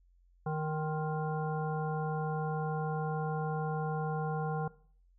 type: harmonic tone with a mistuned harmonic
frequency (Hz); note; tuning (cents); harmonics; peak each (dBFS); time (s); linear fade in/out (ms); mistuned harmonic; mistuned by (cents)
155.56; D#3; 0; 1 / 3 / 5 / 7 / 9; -33 / -38 / -38 / -44 / -47; 0.46-4.68; 5; 7; -53
effects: noise-tail reverb RT60 0.5 s tail -19 dB re dry + added 44 Hz sine -62 dBFS peak until 5.18 s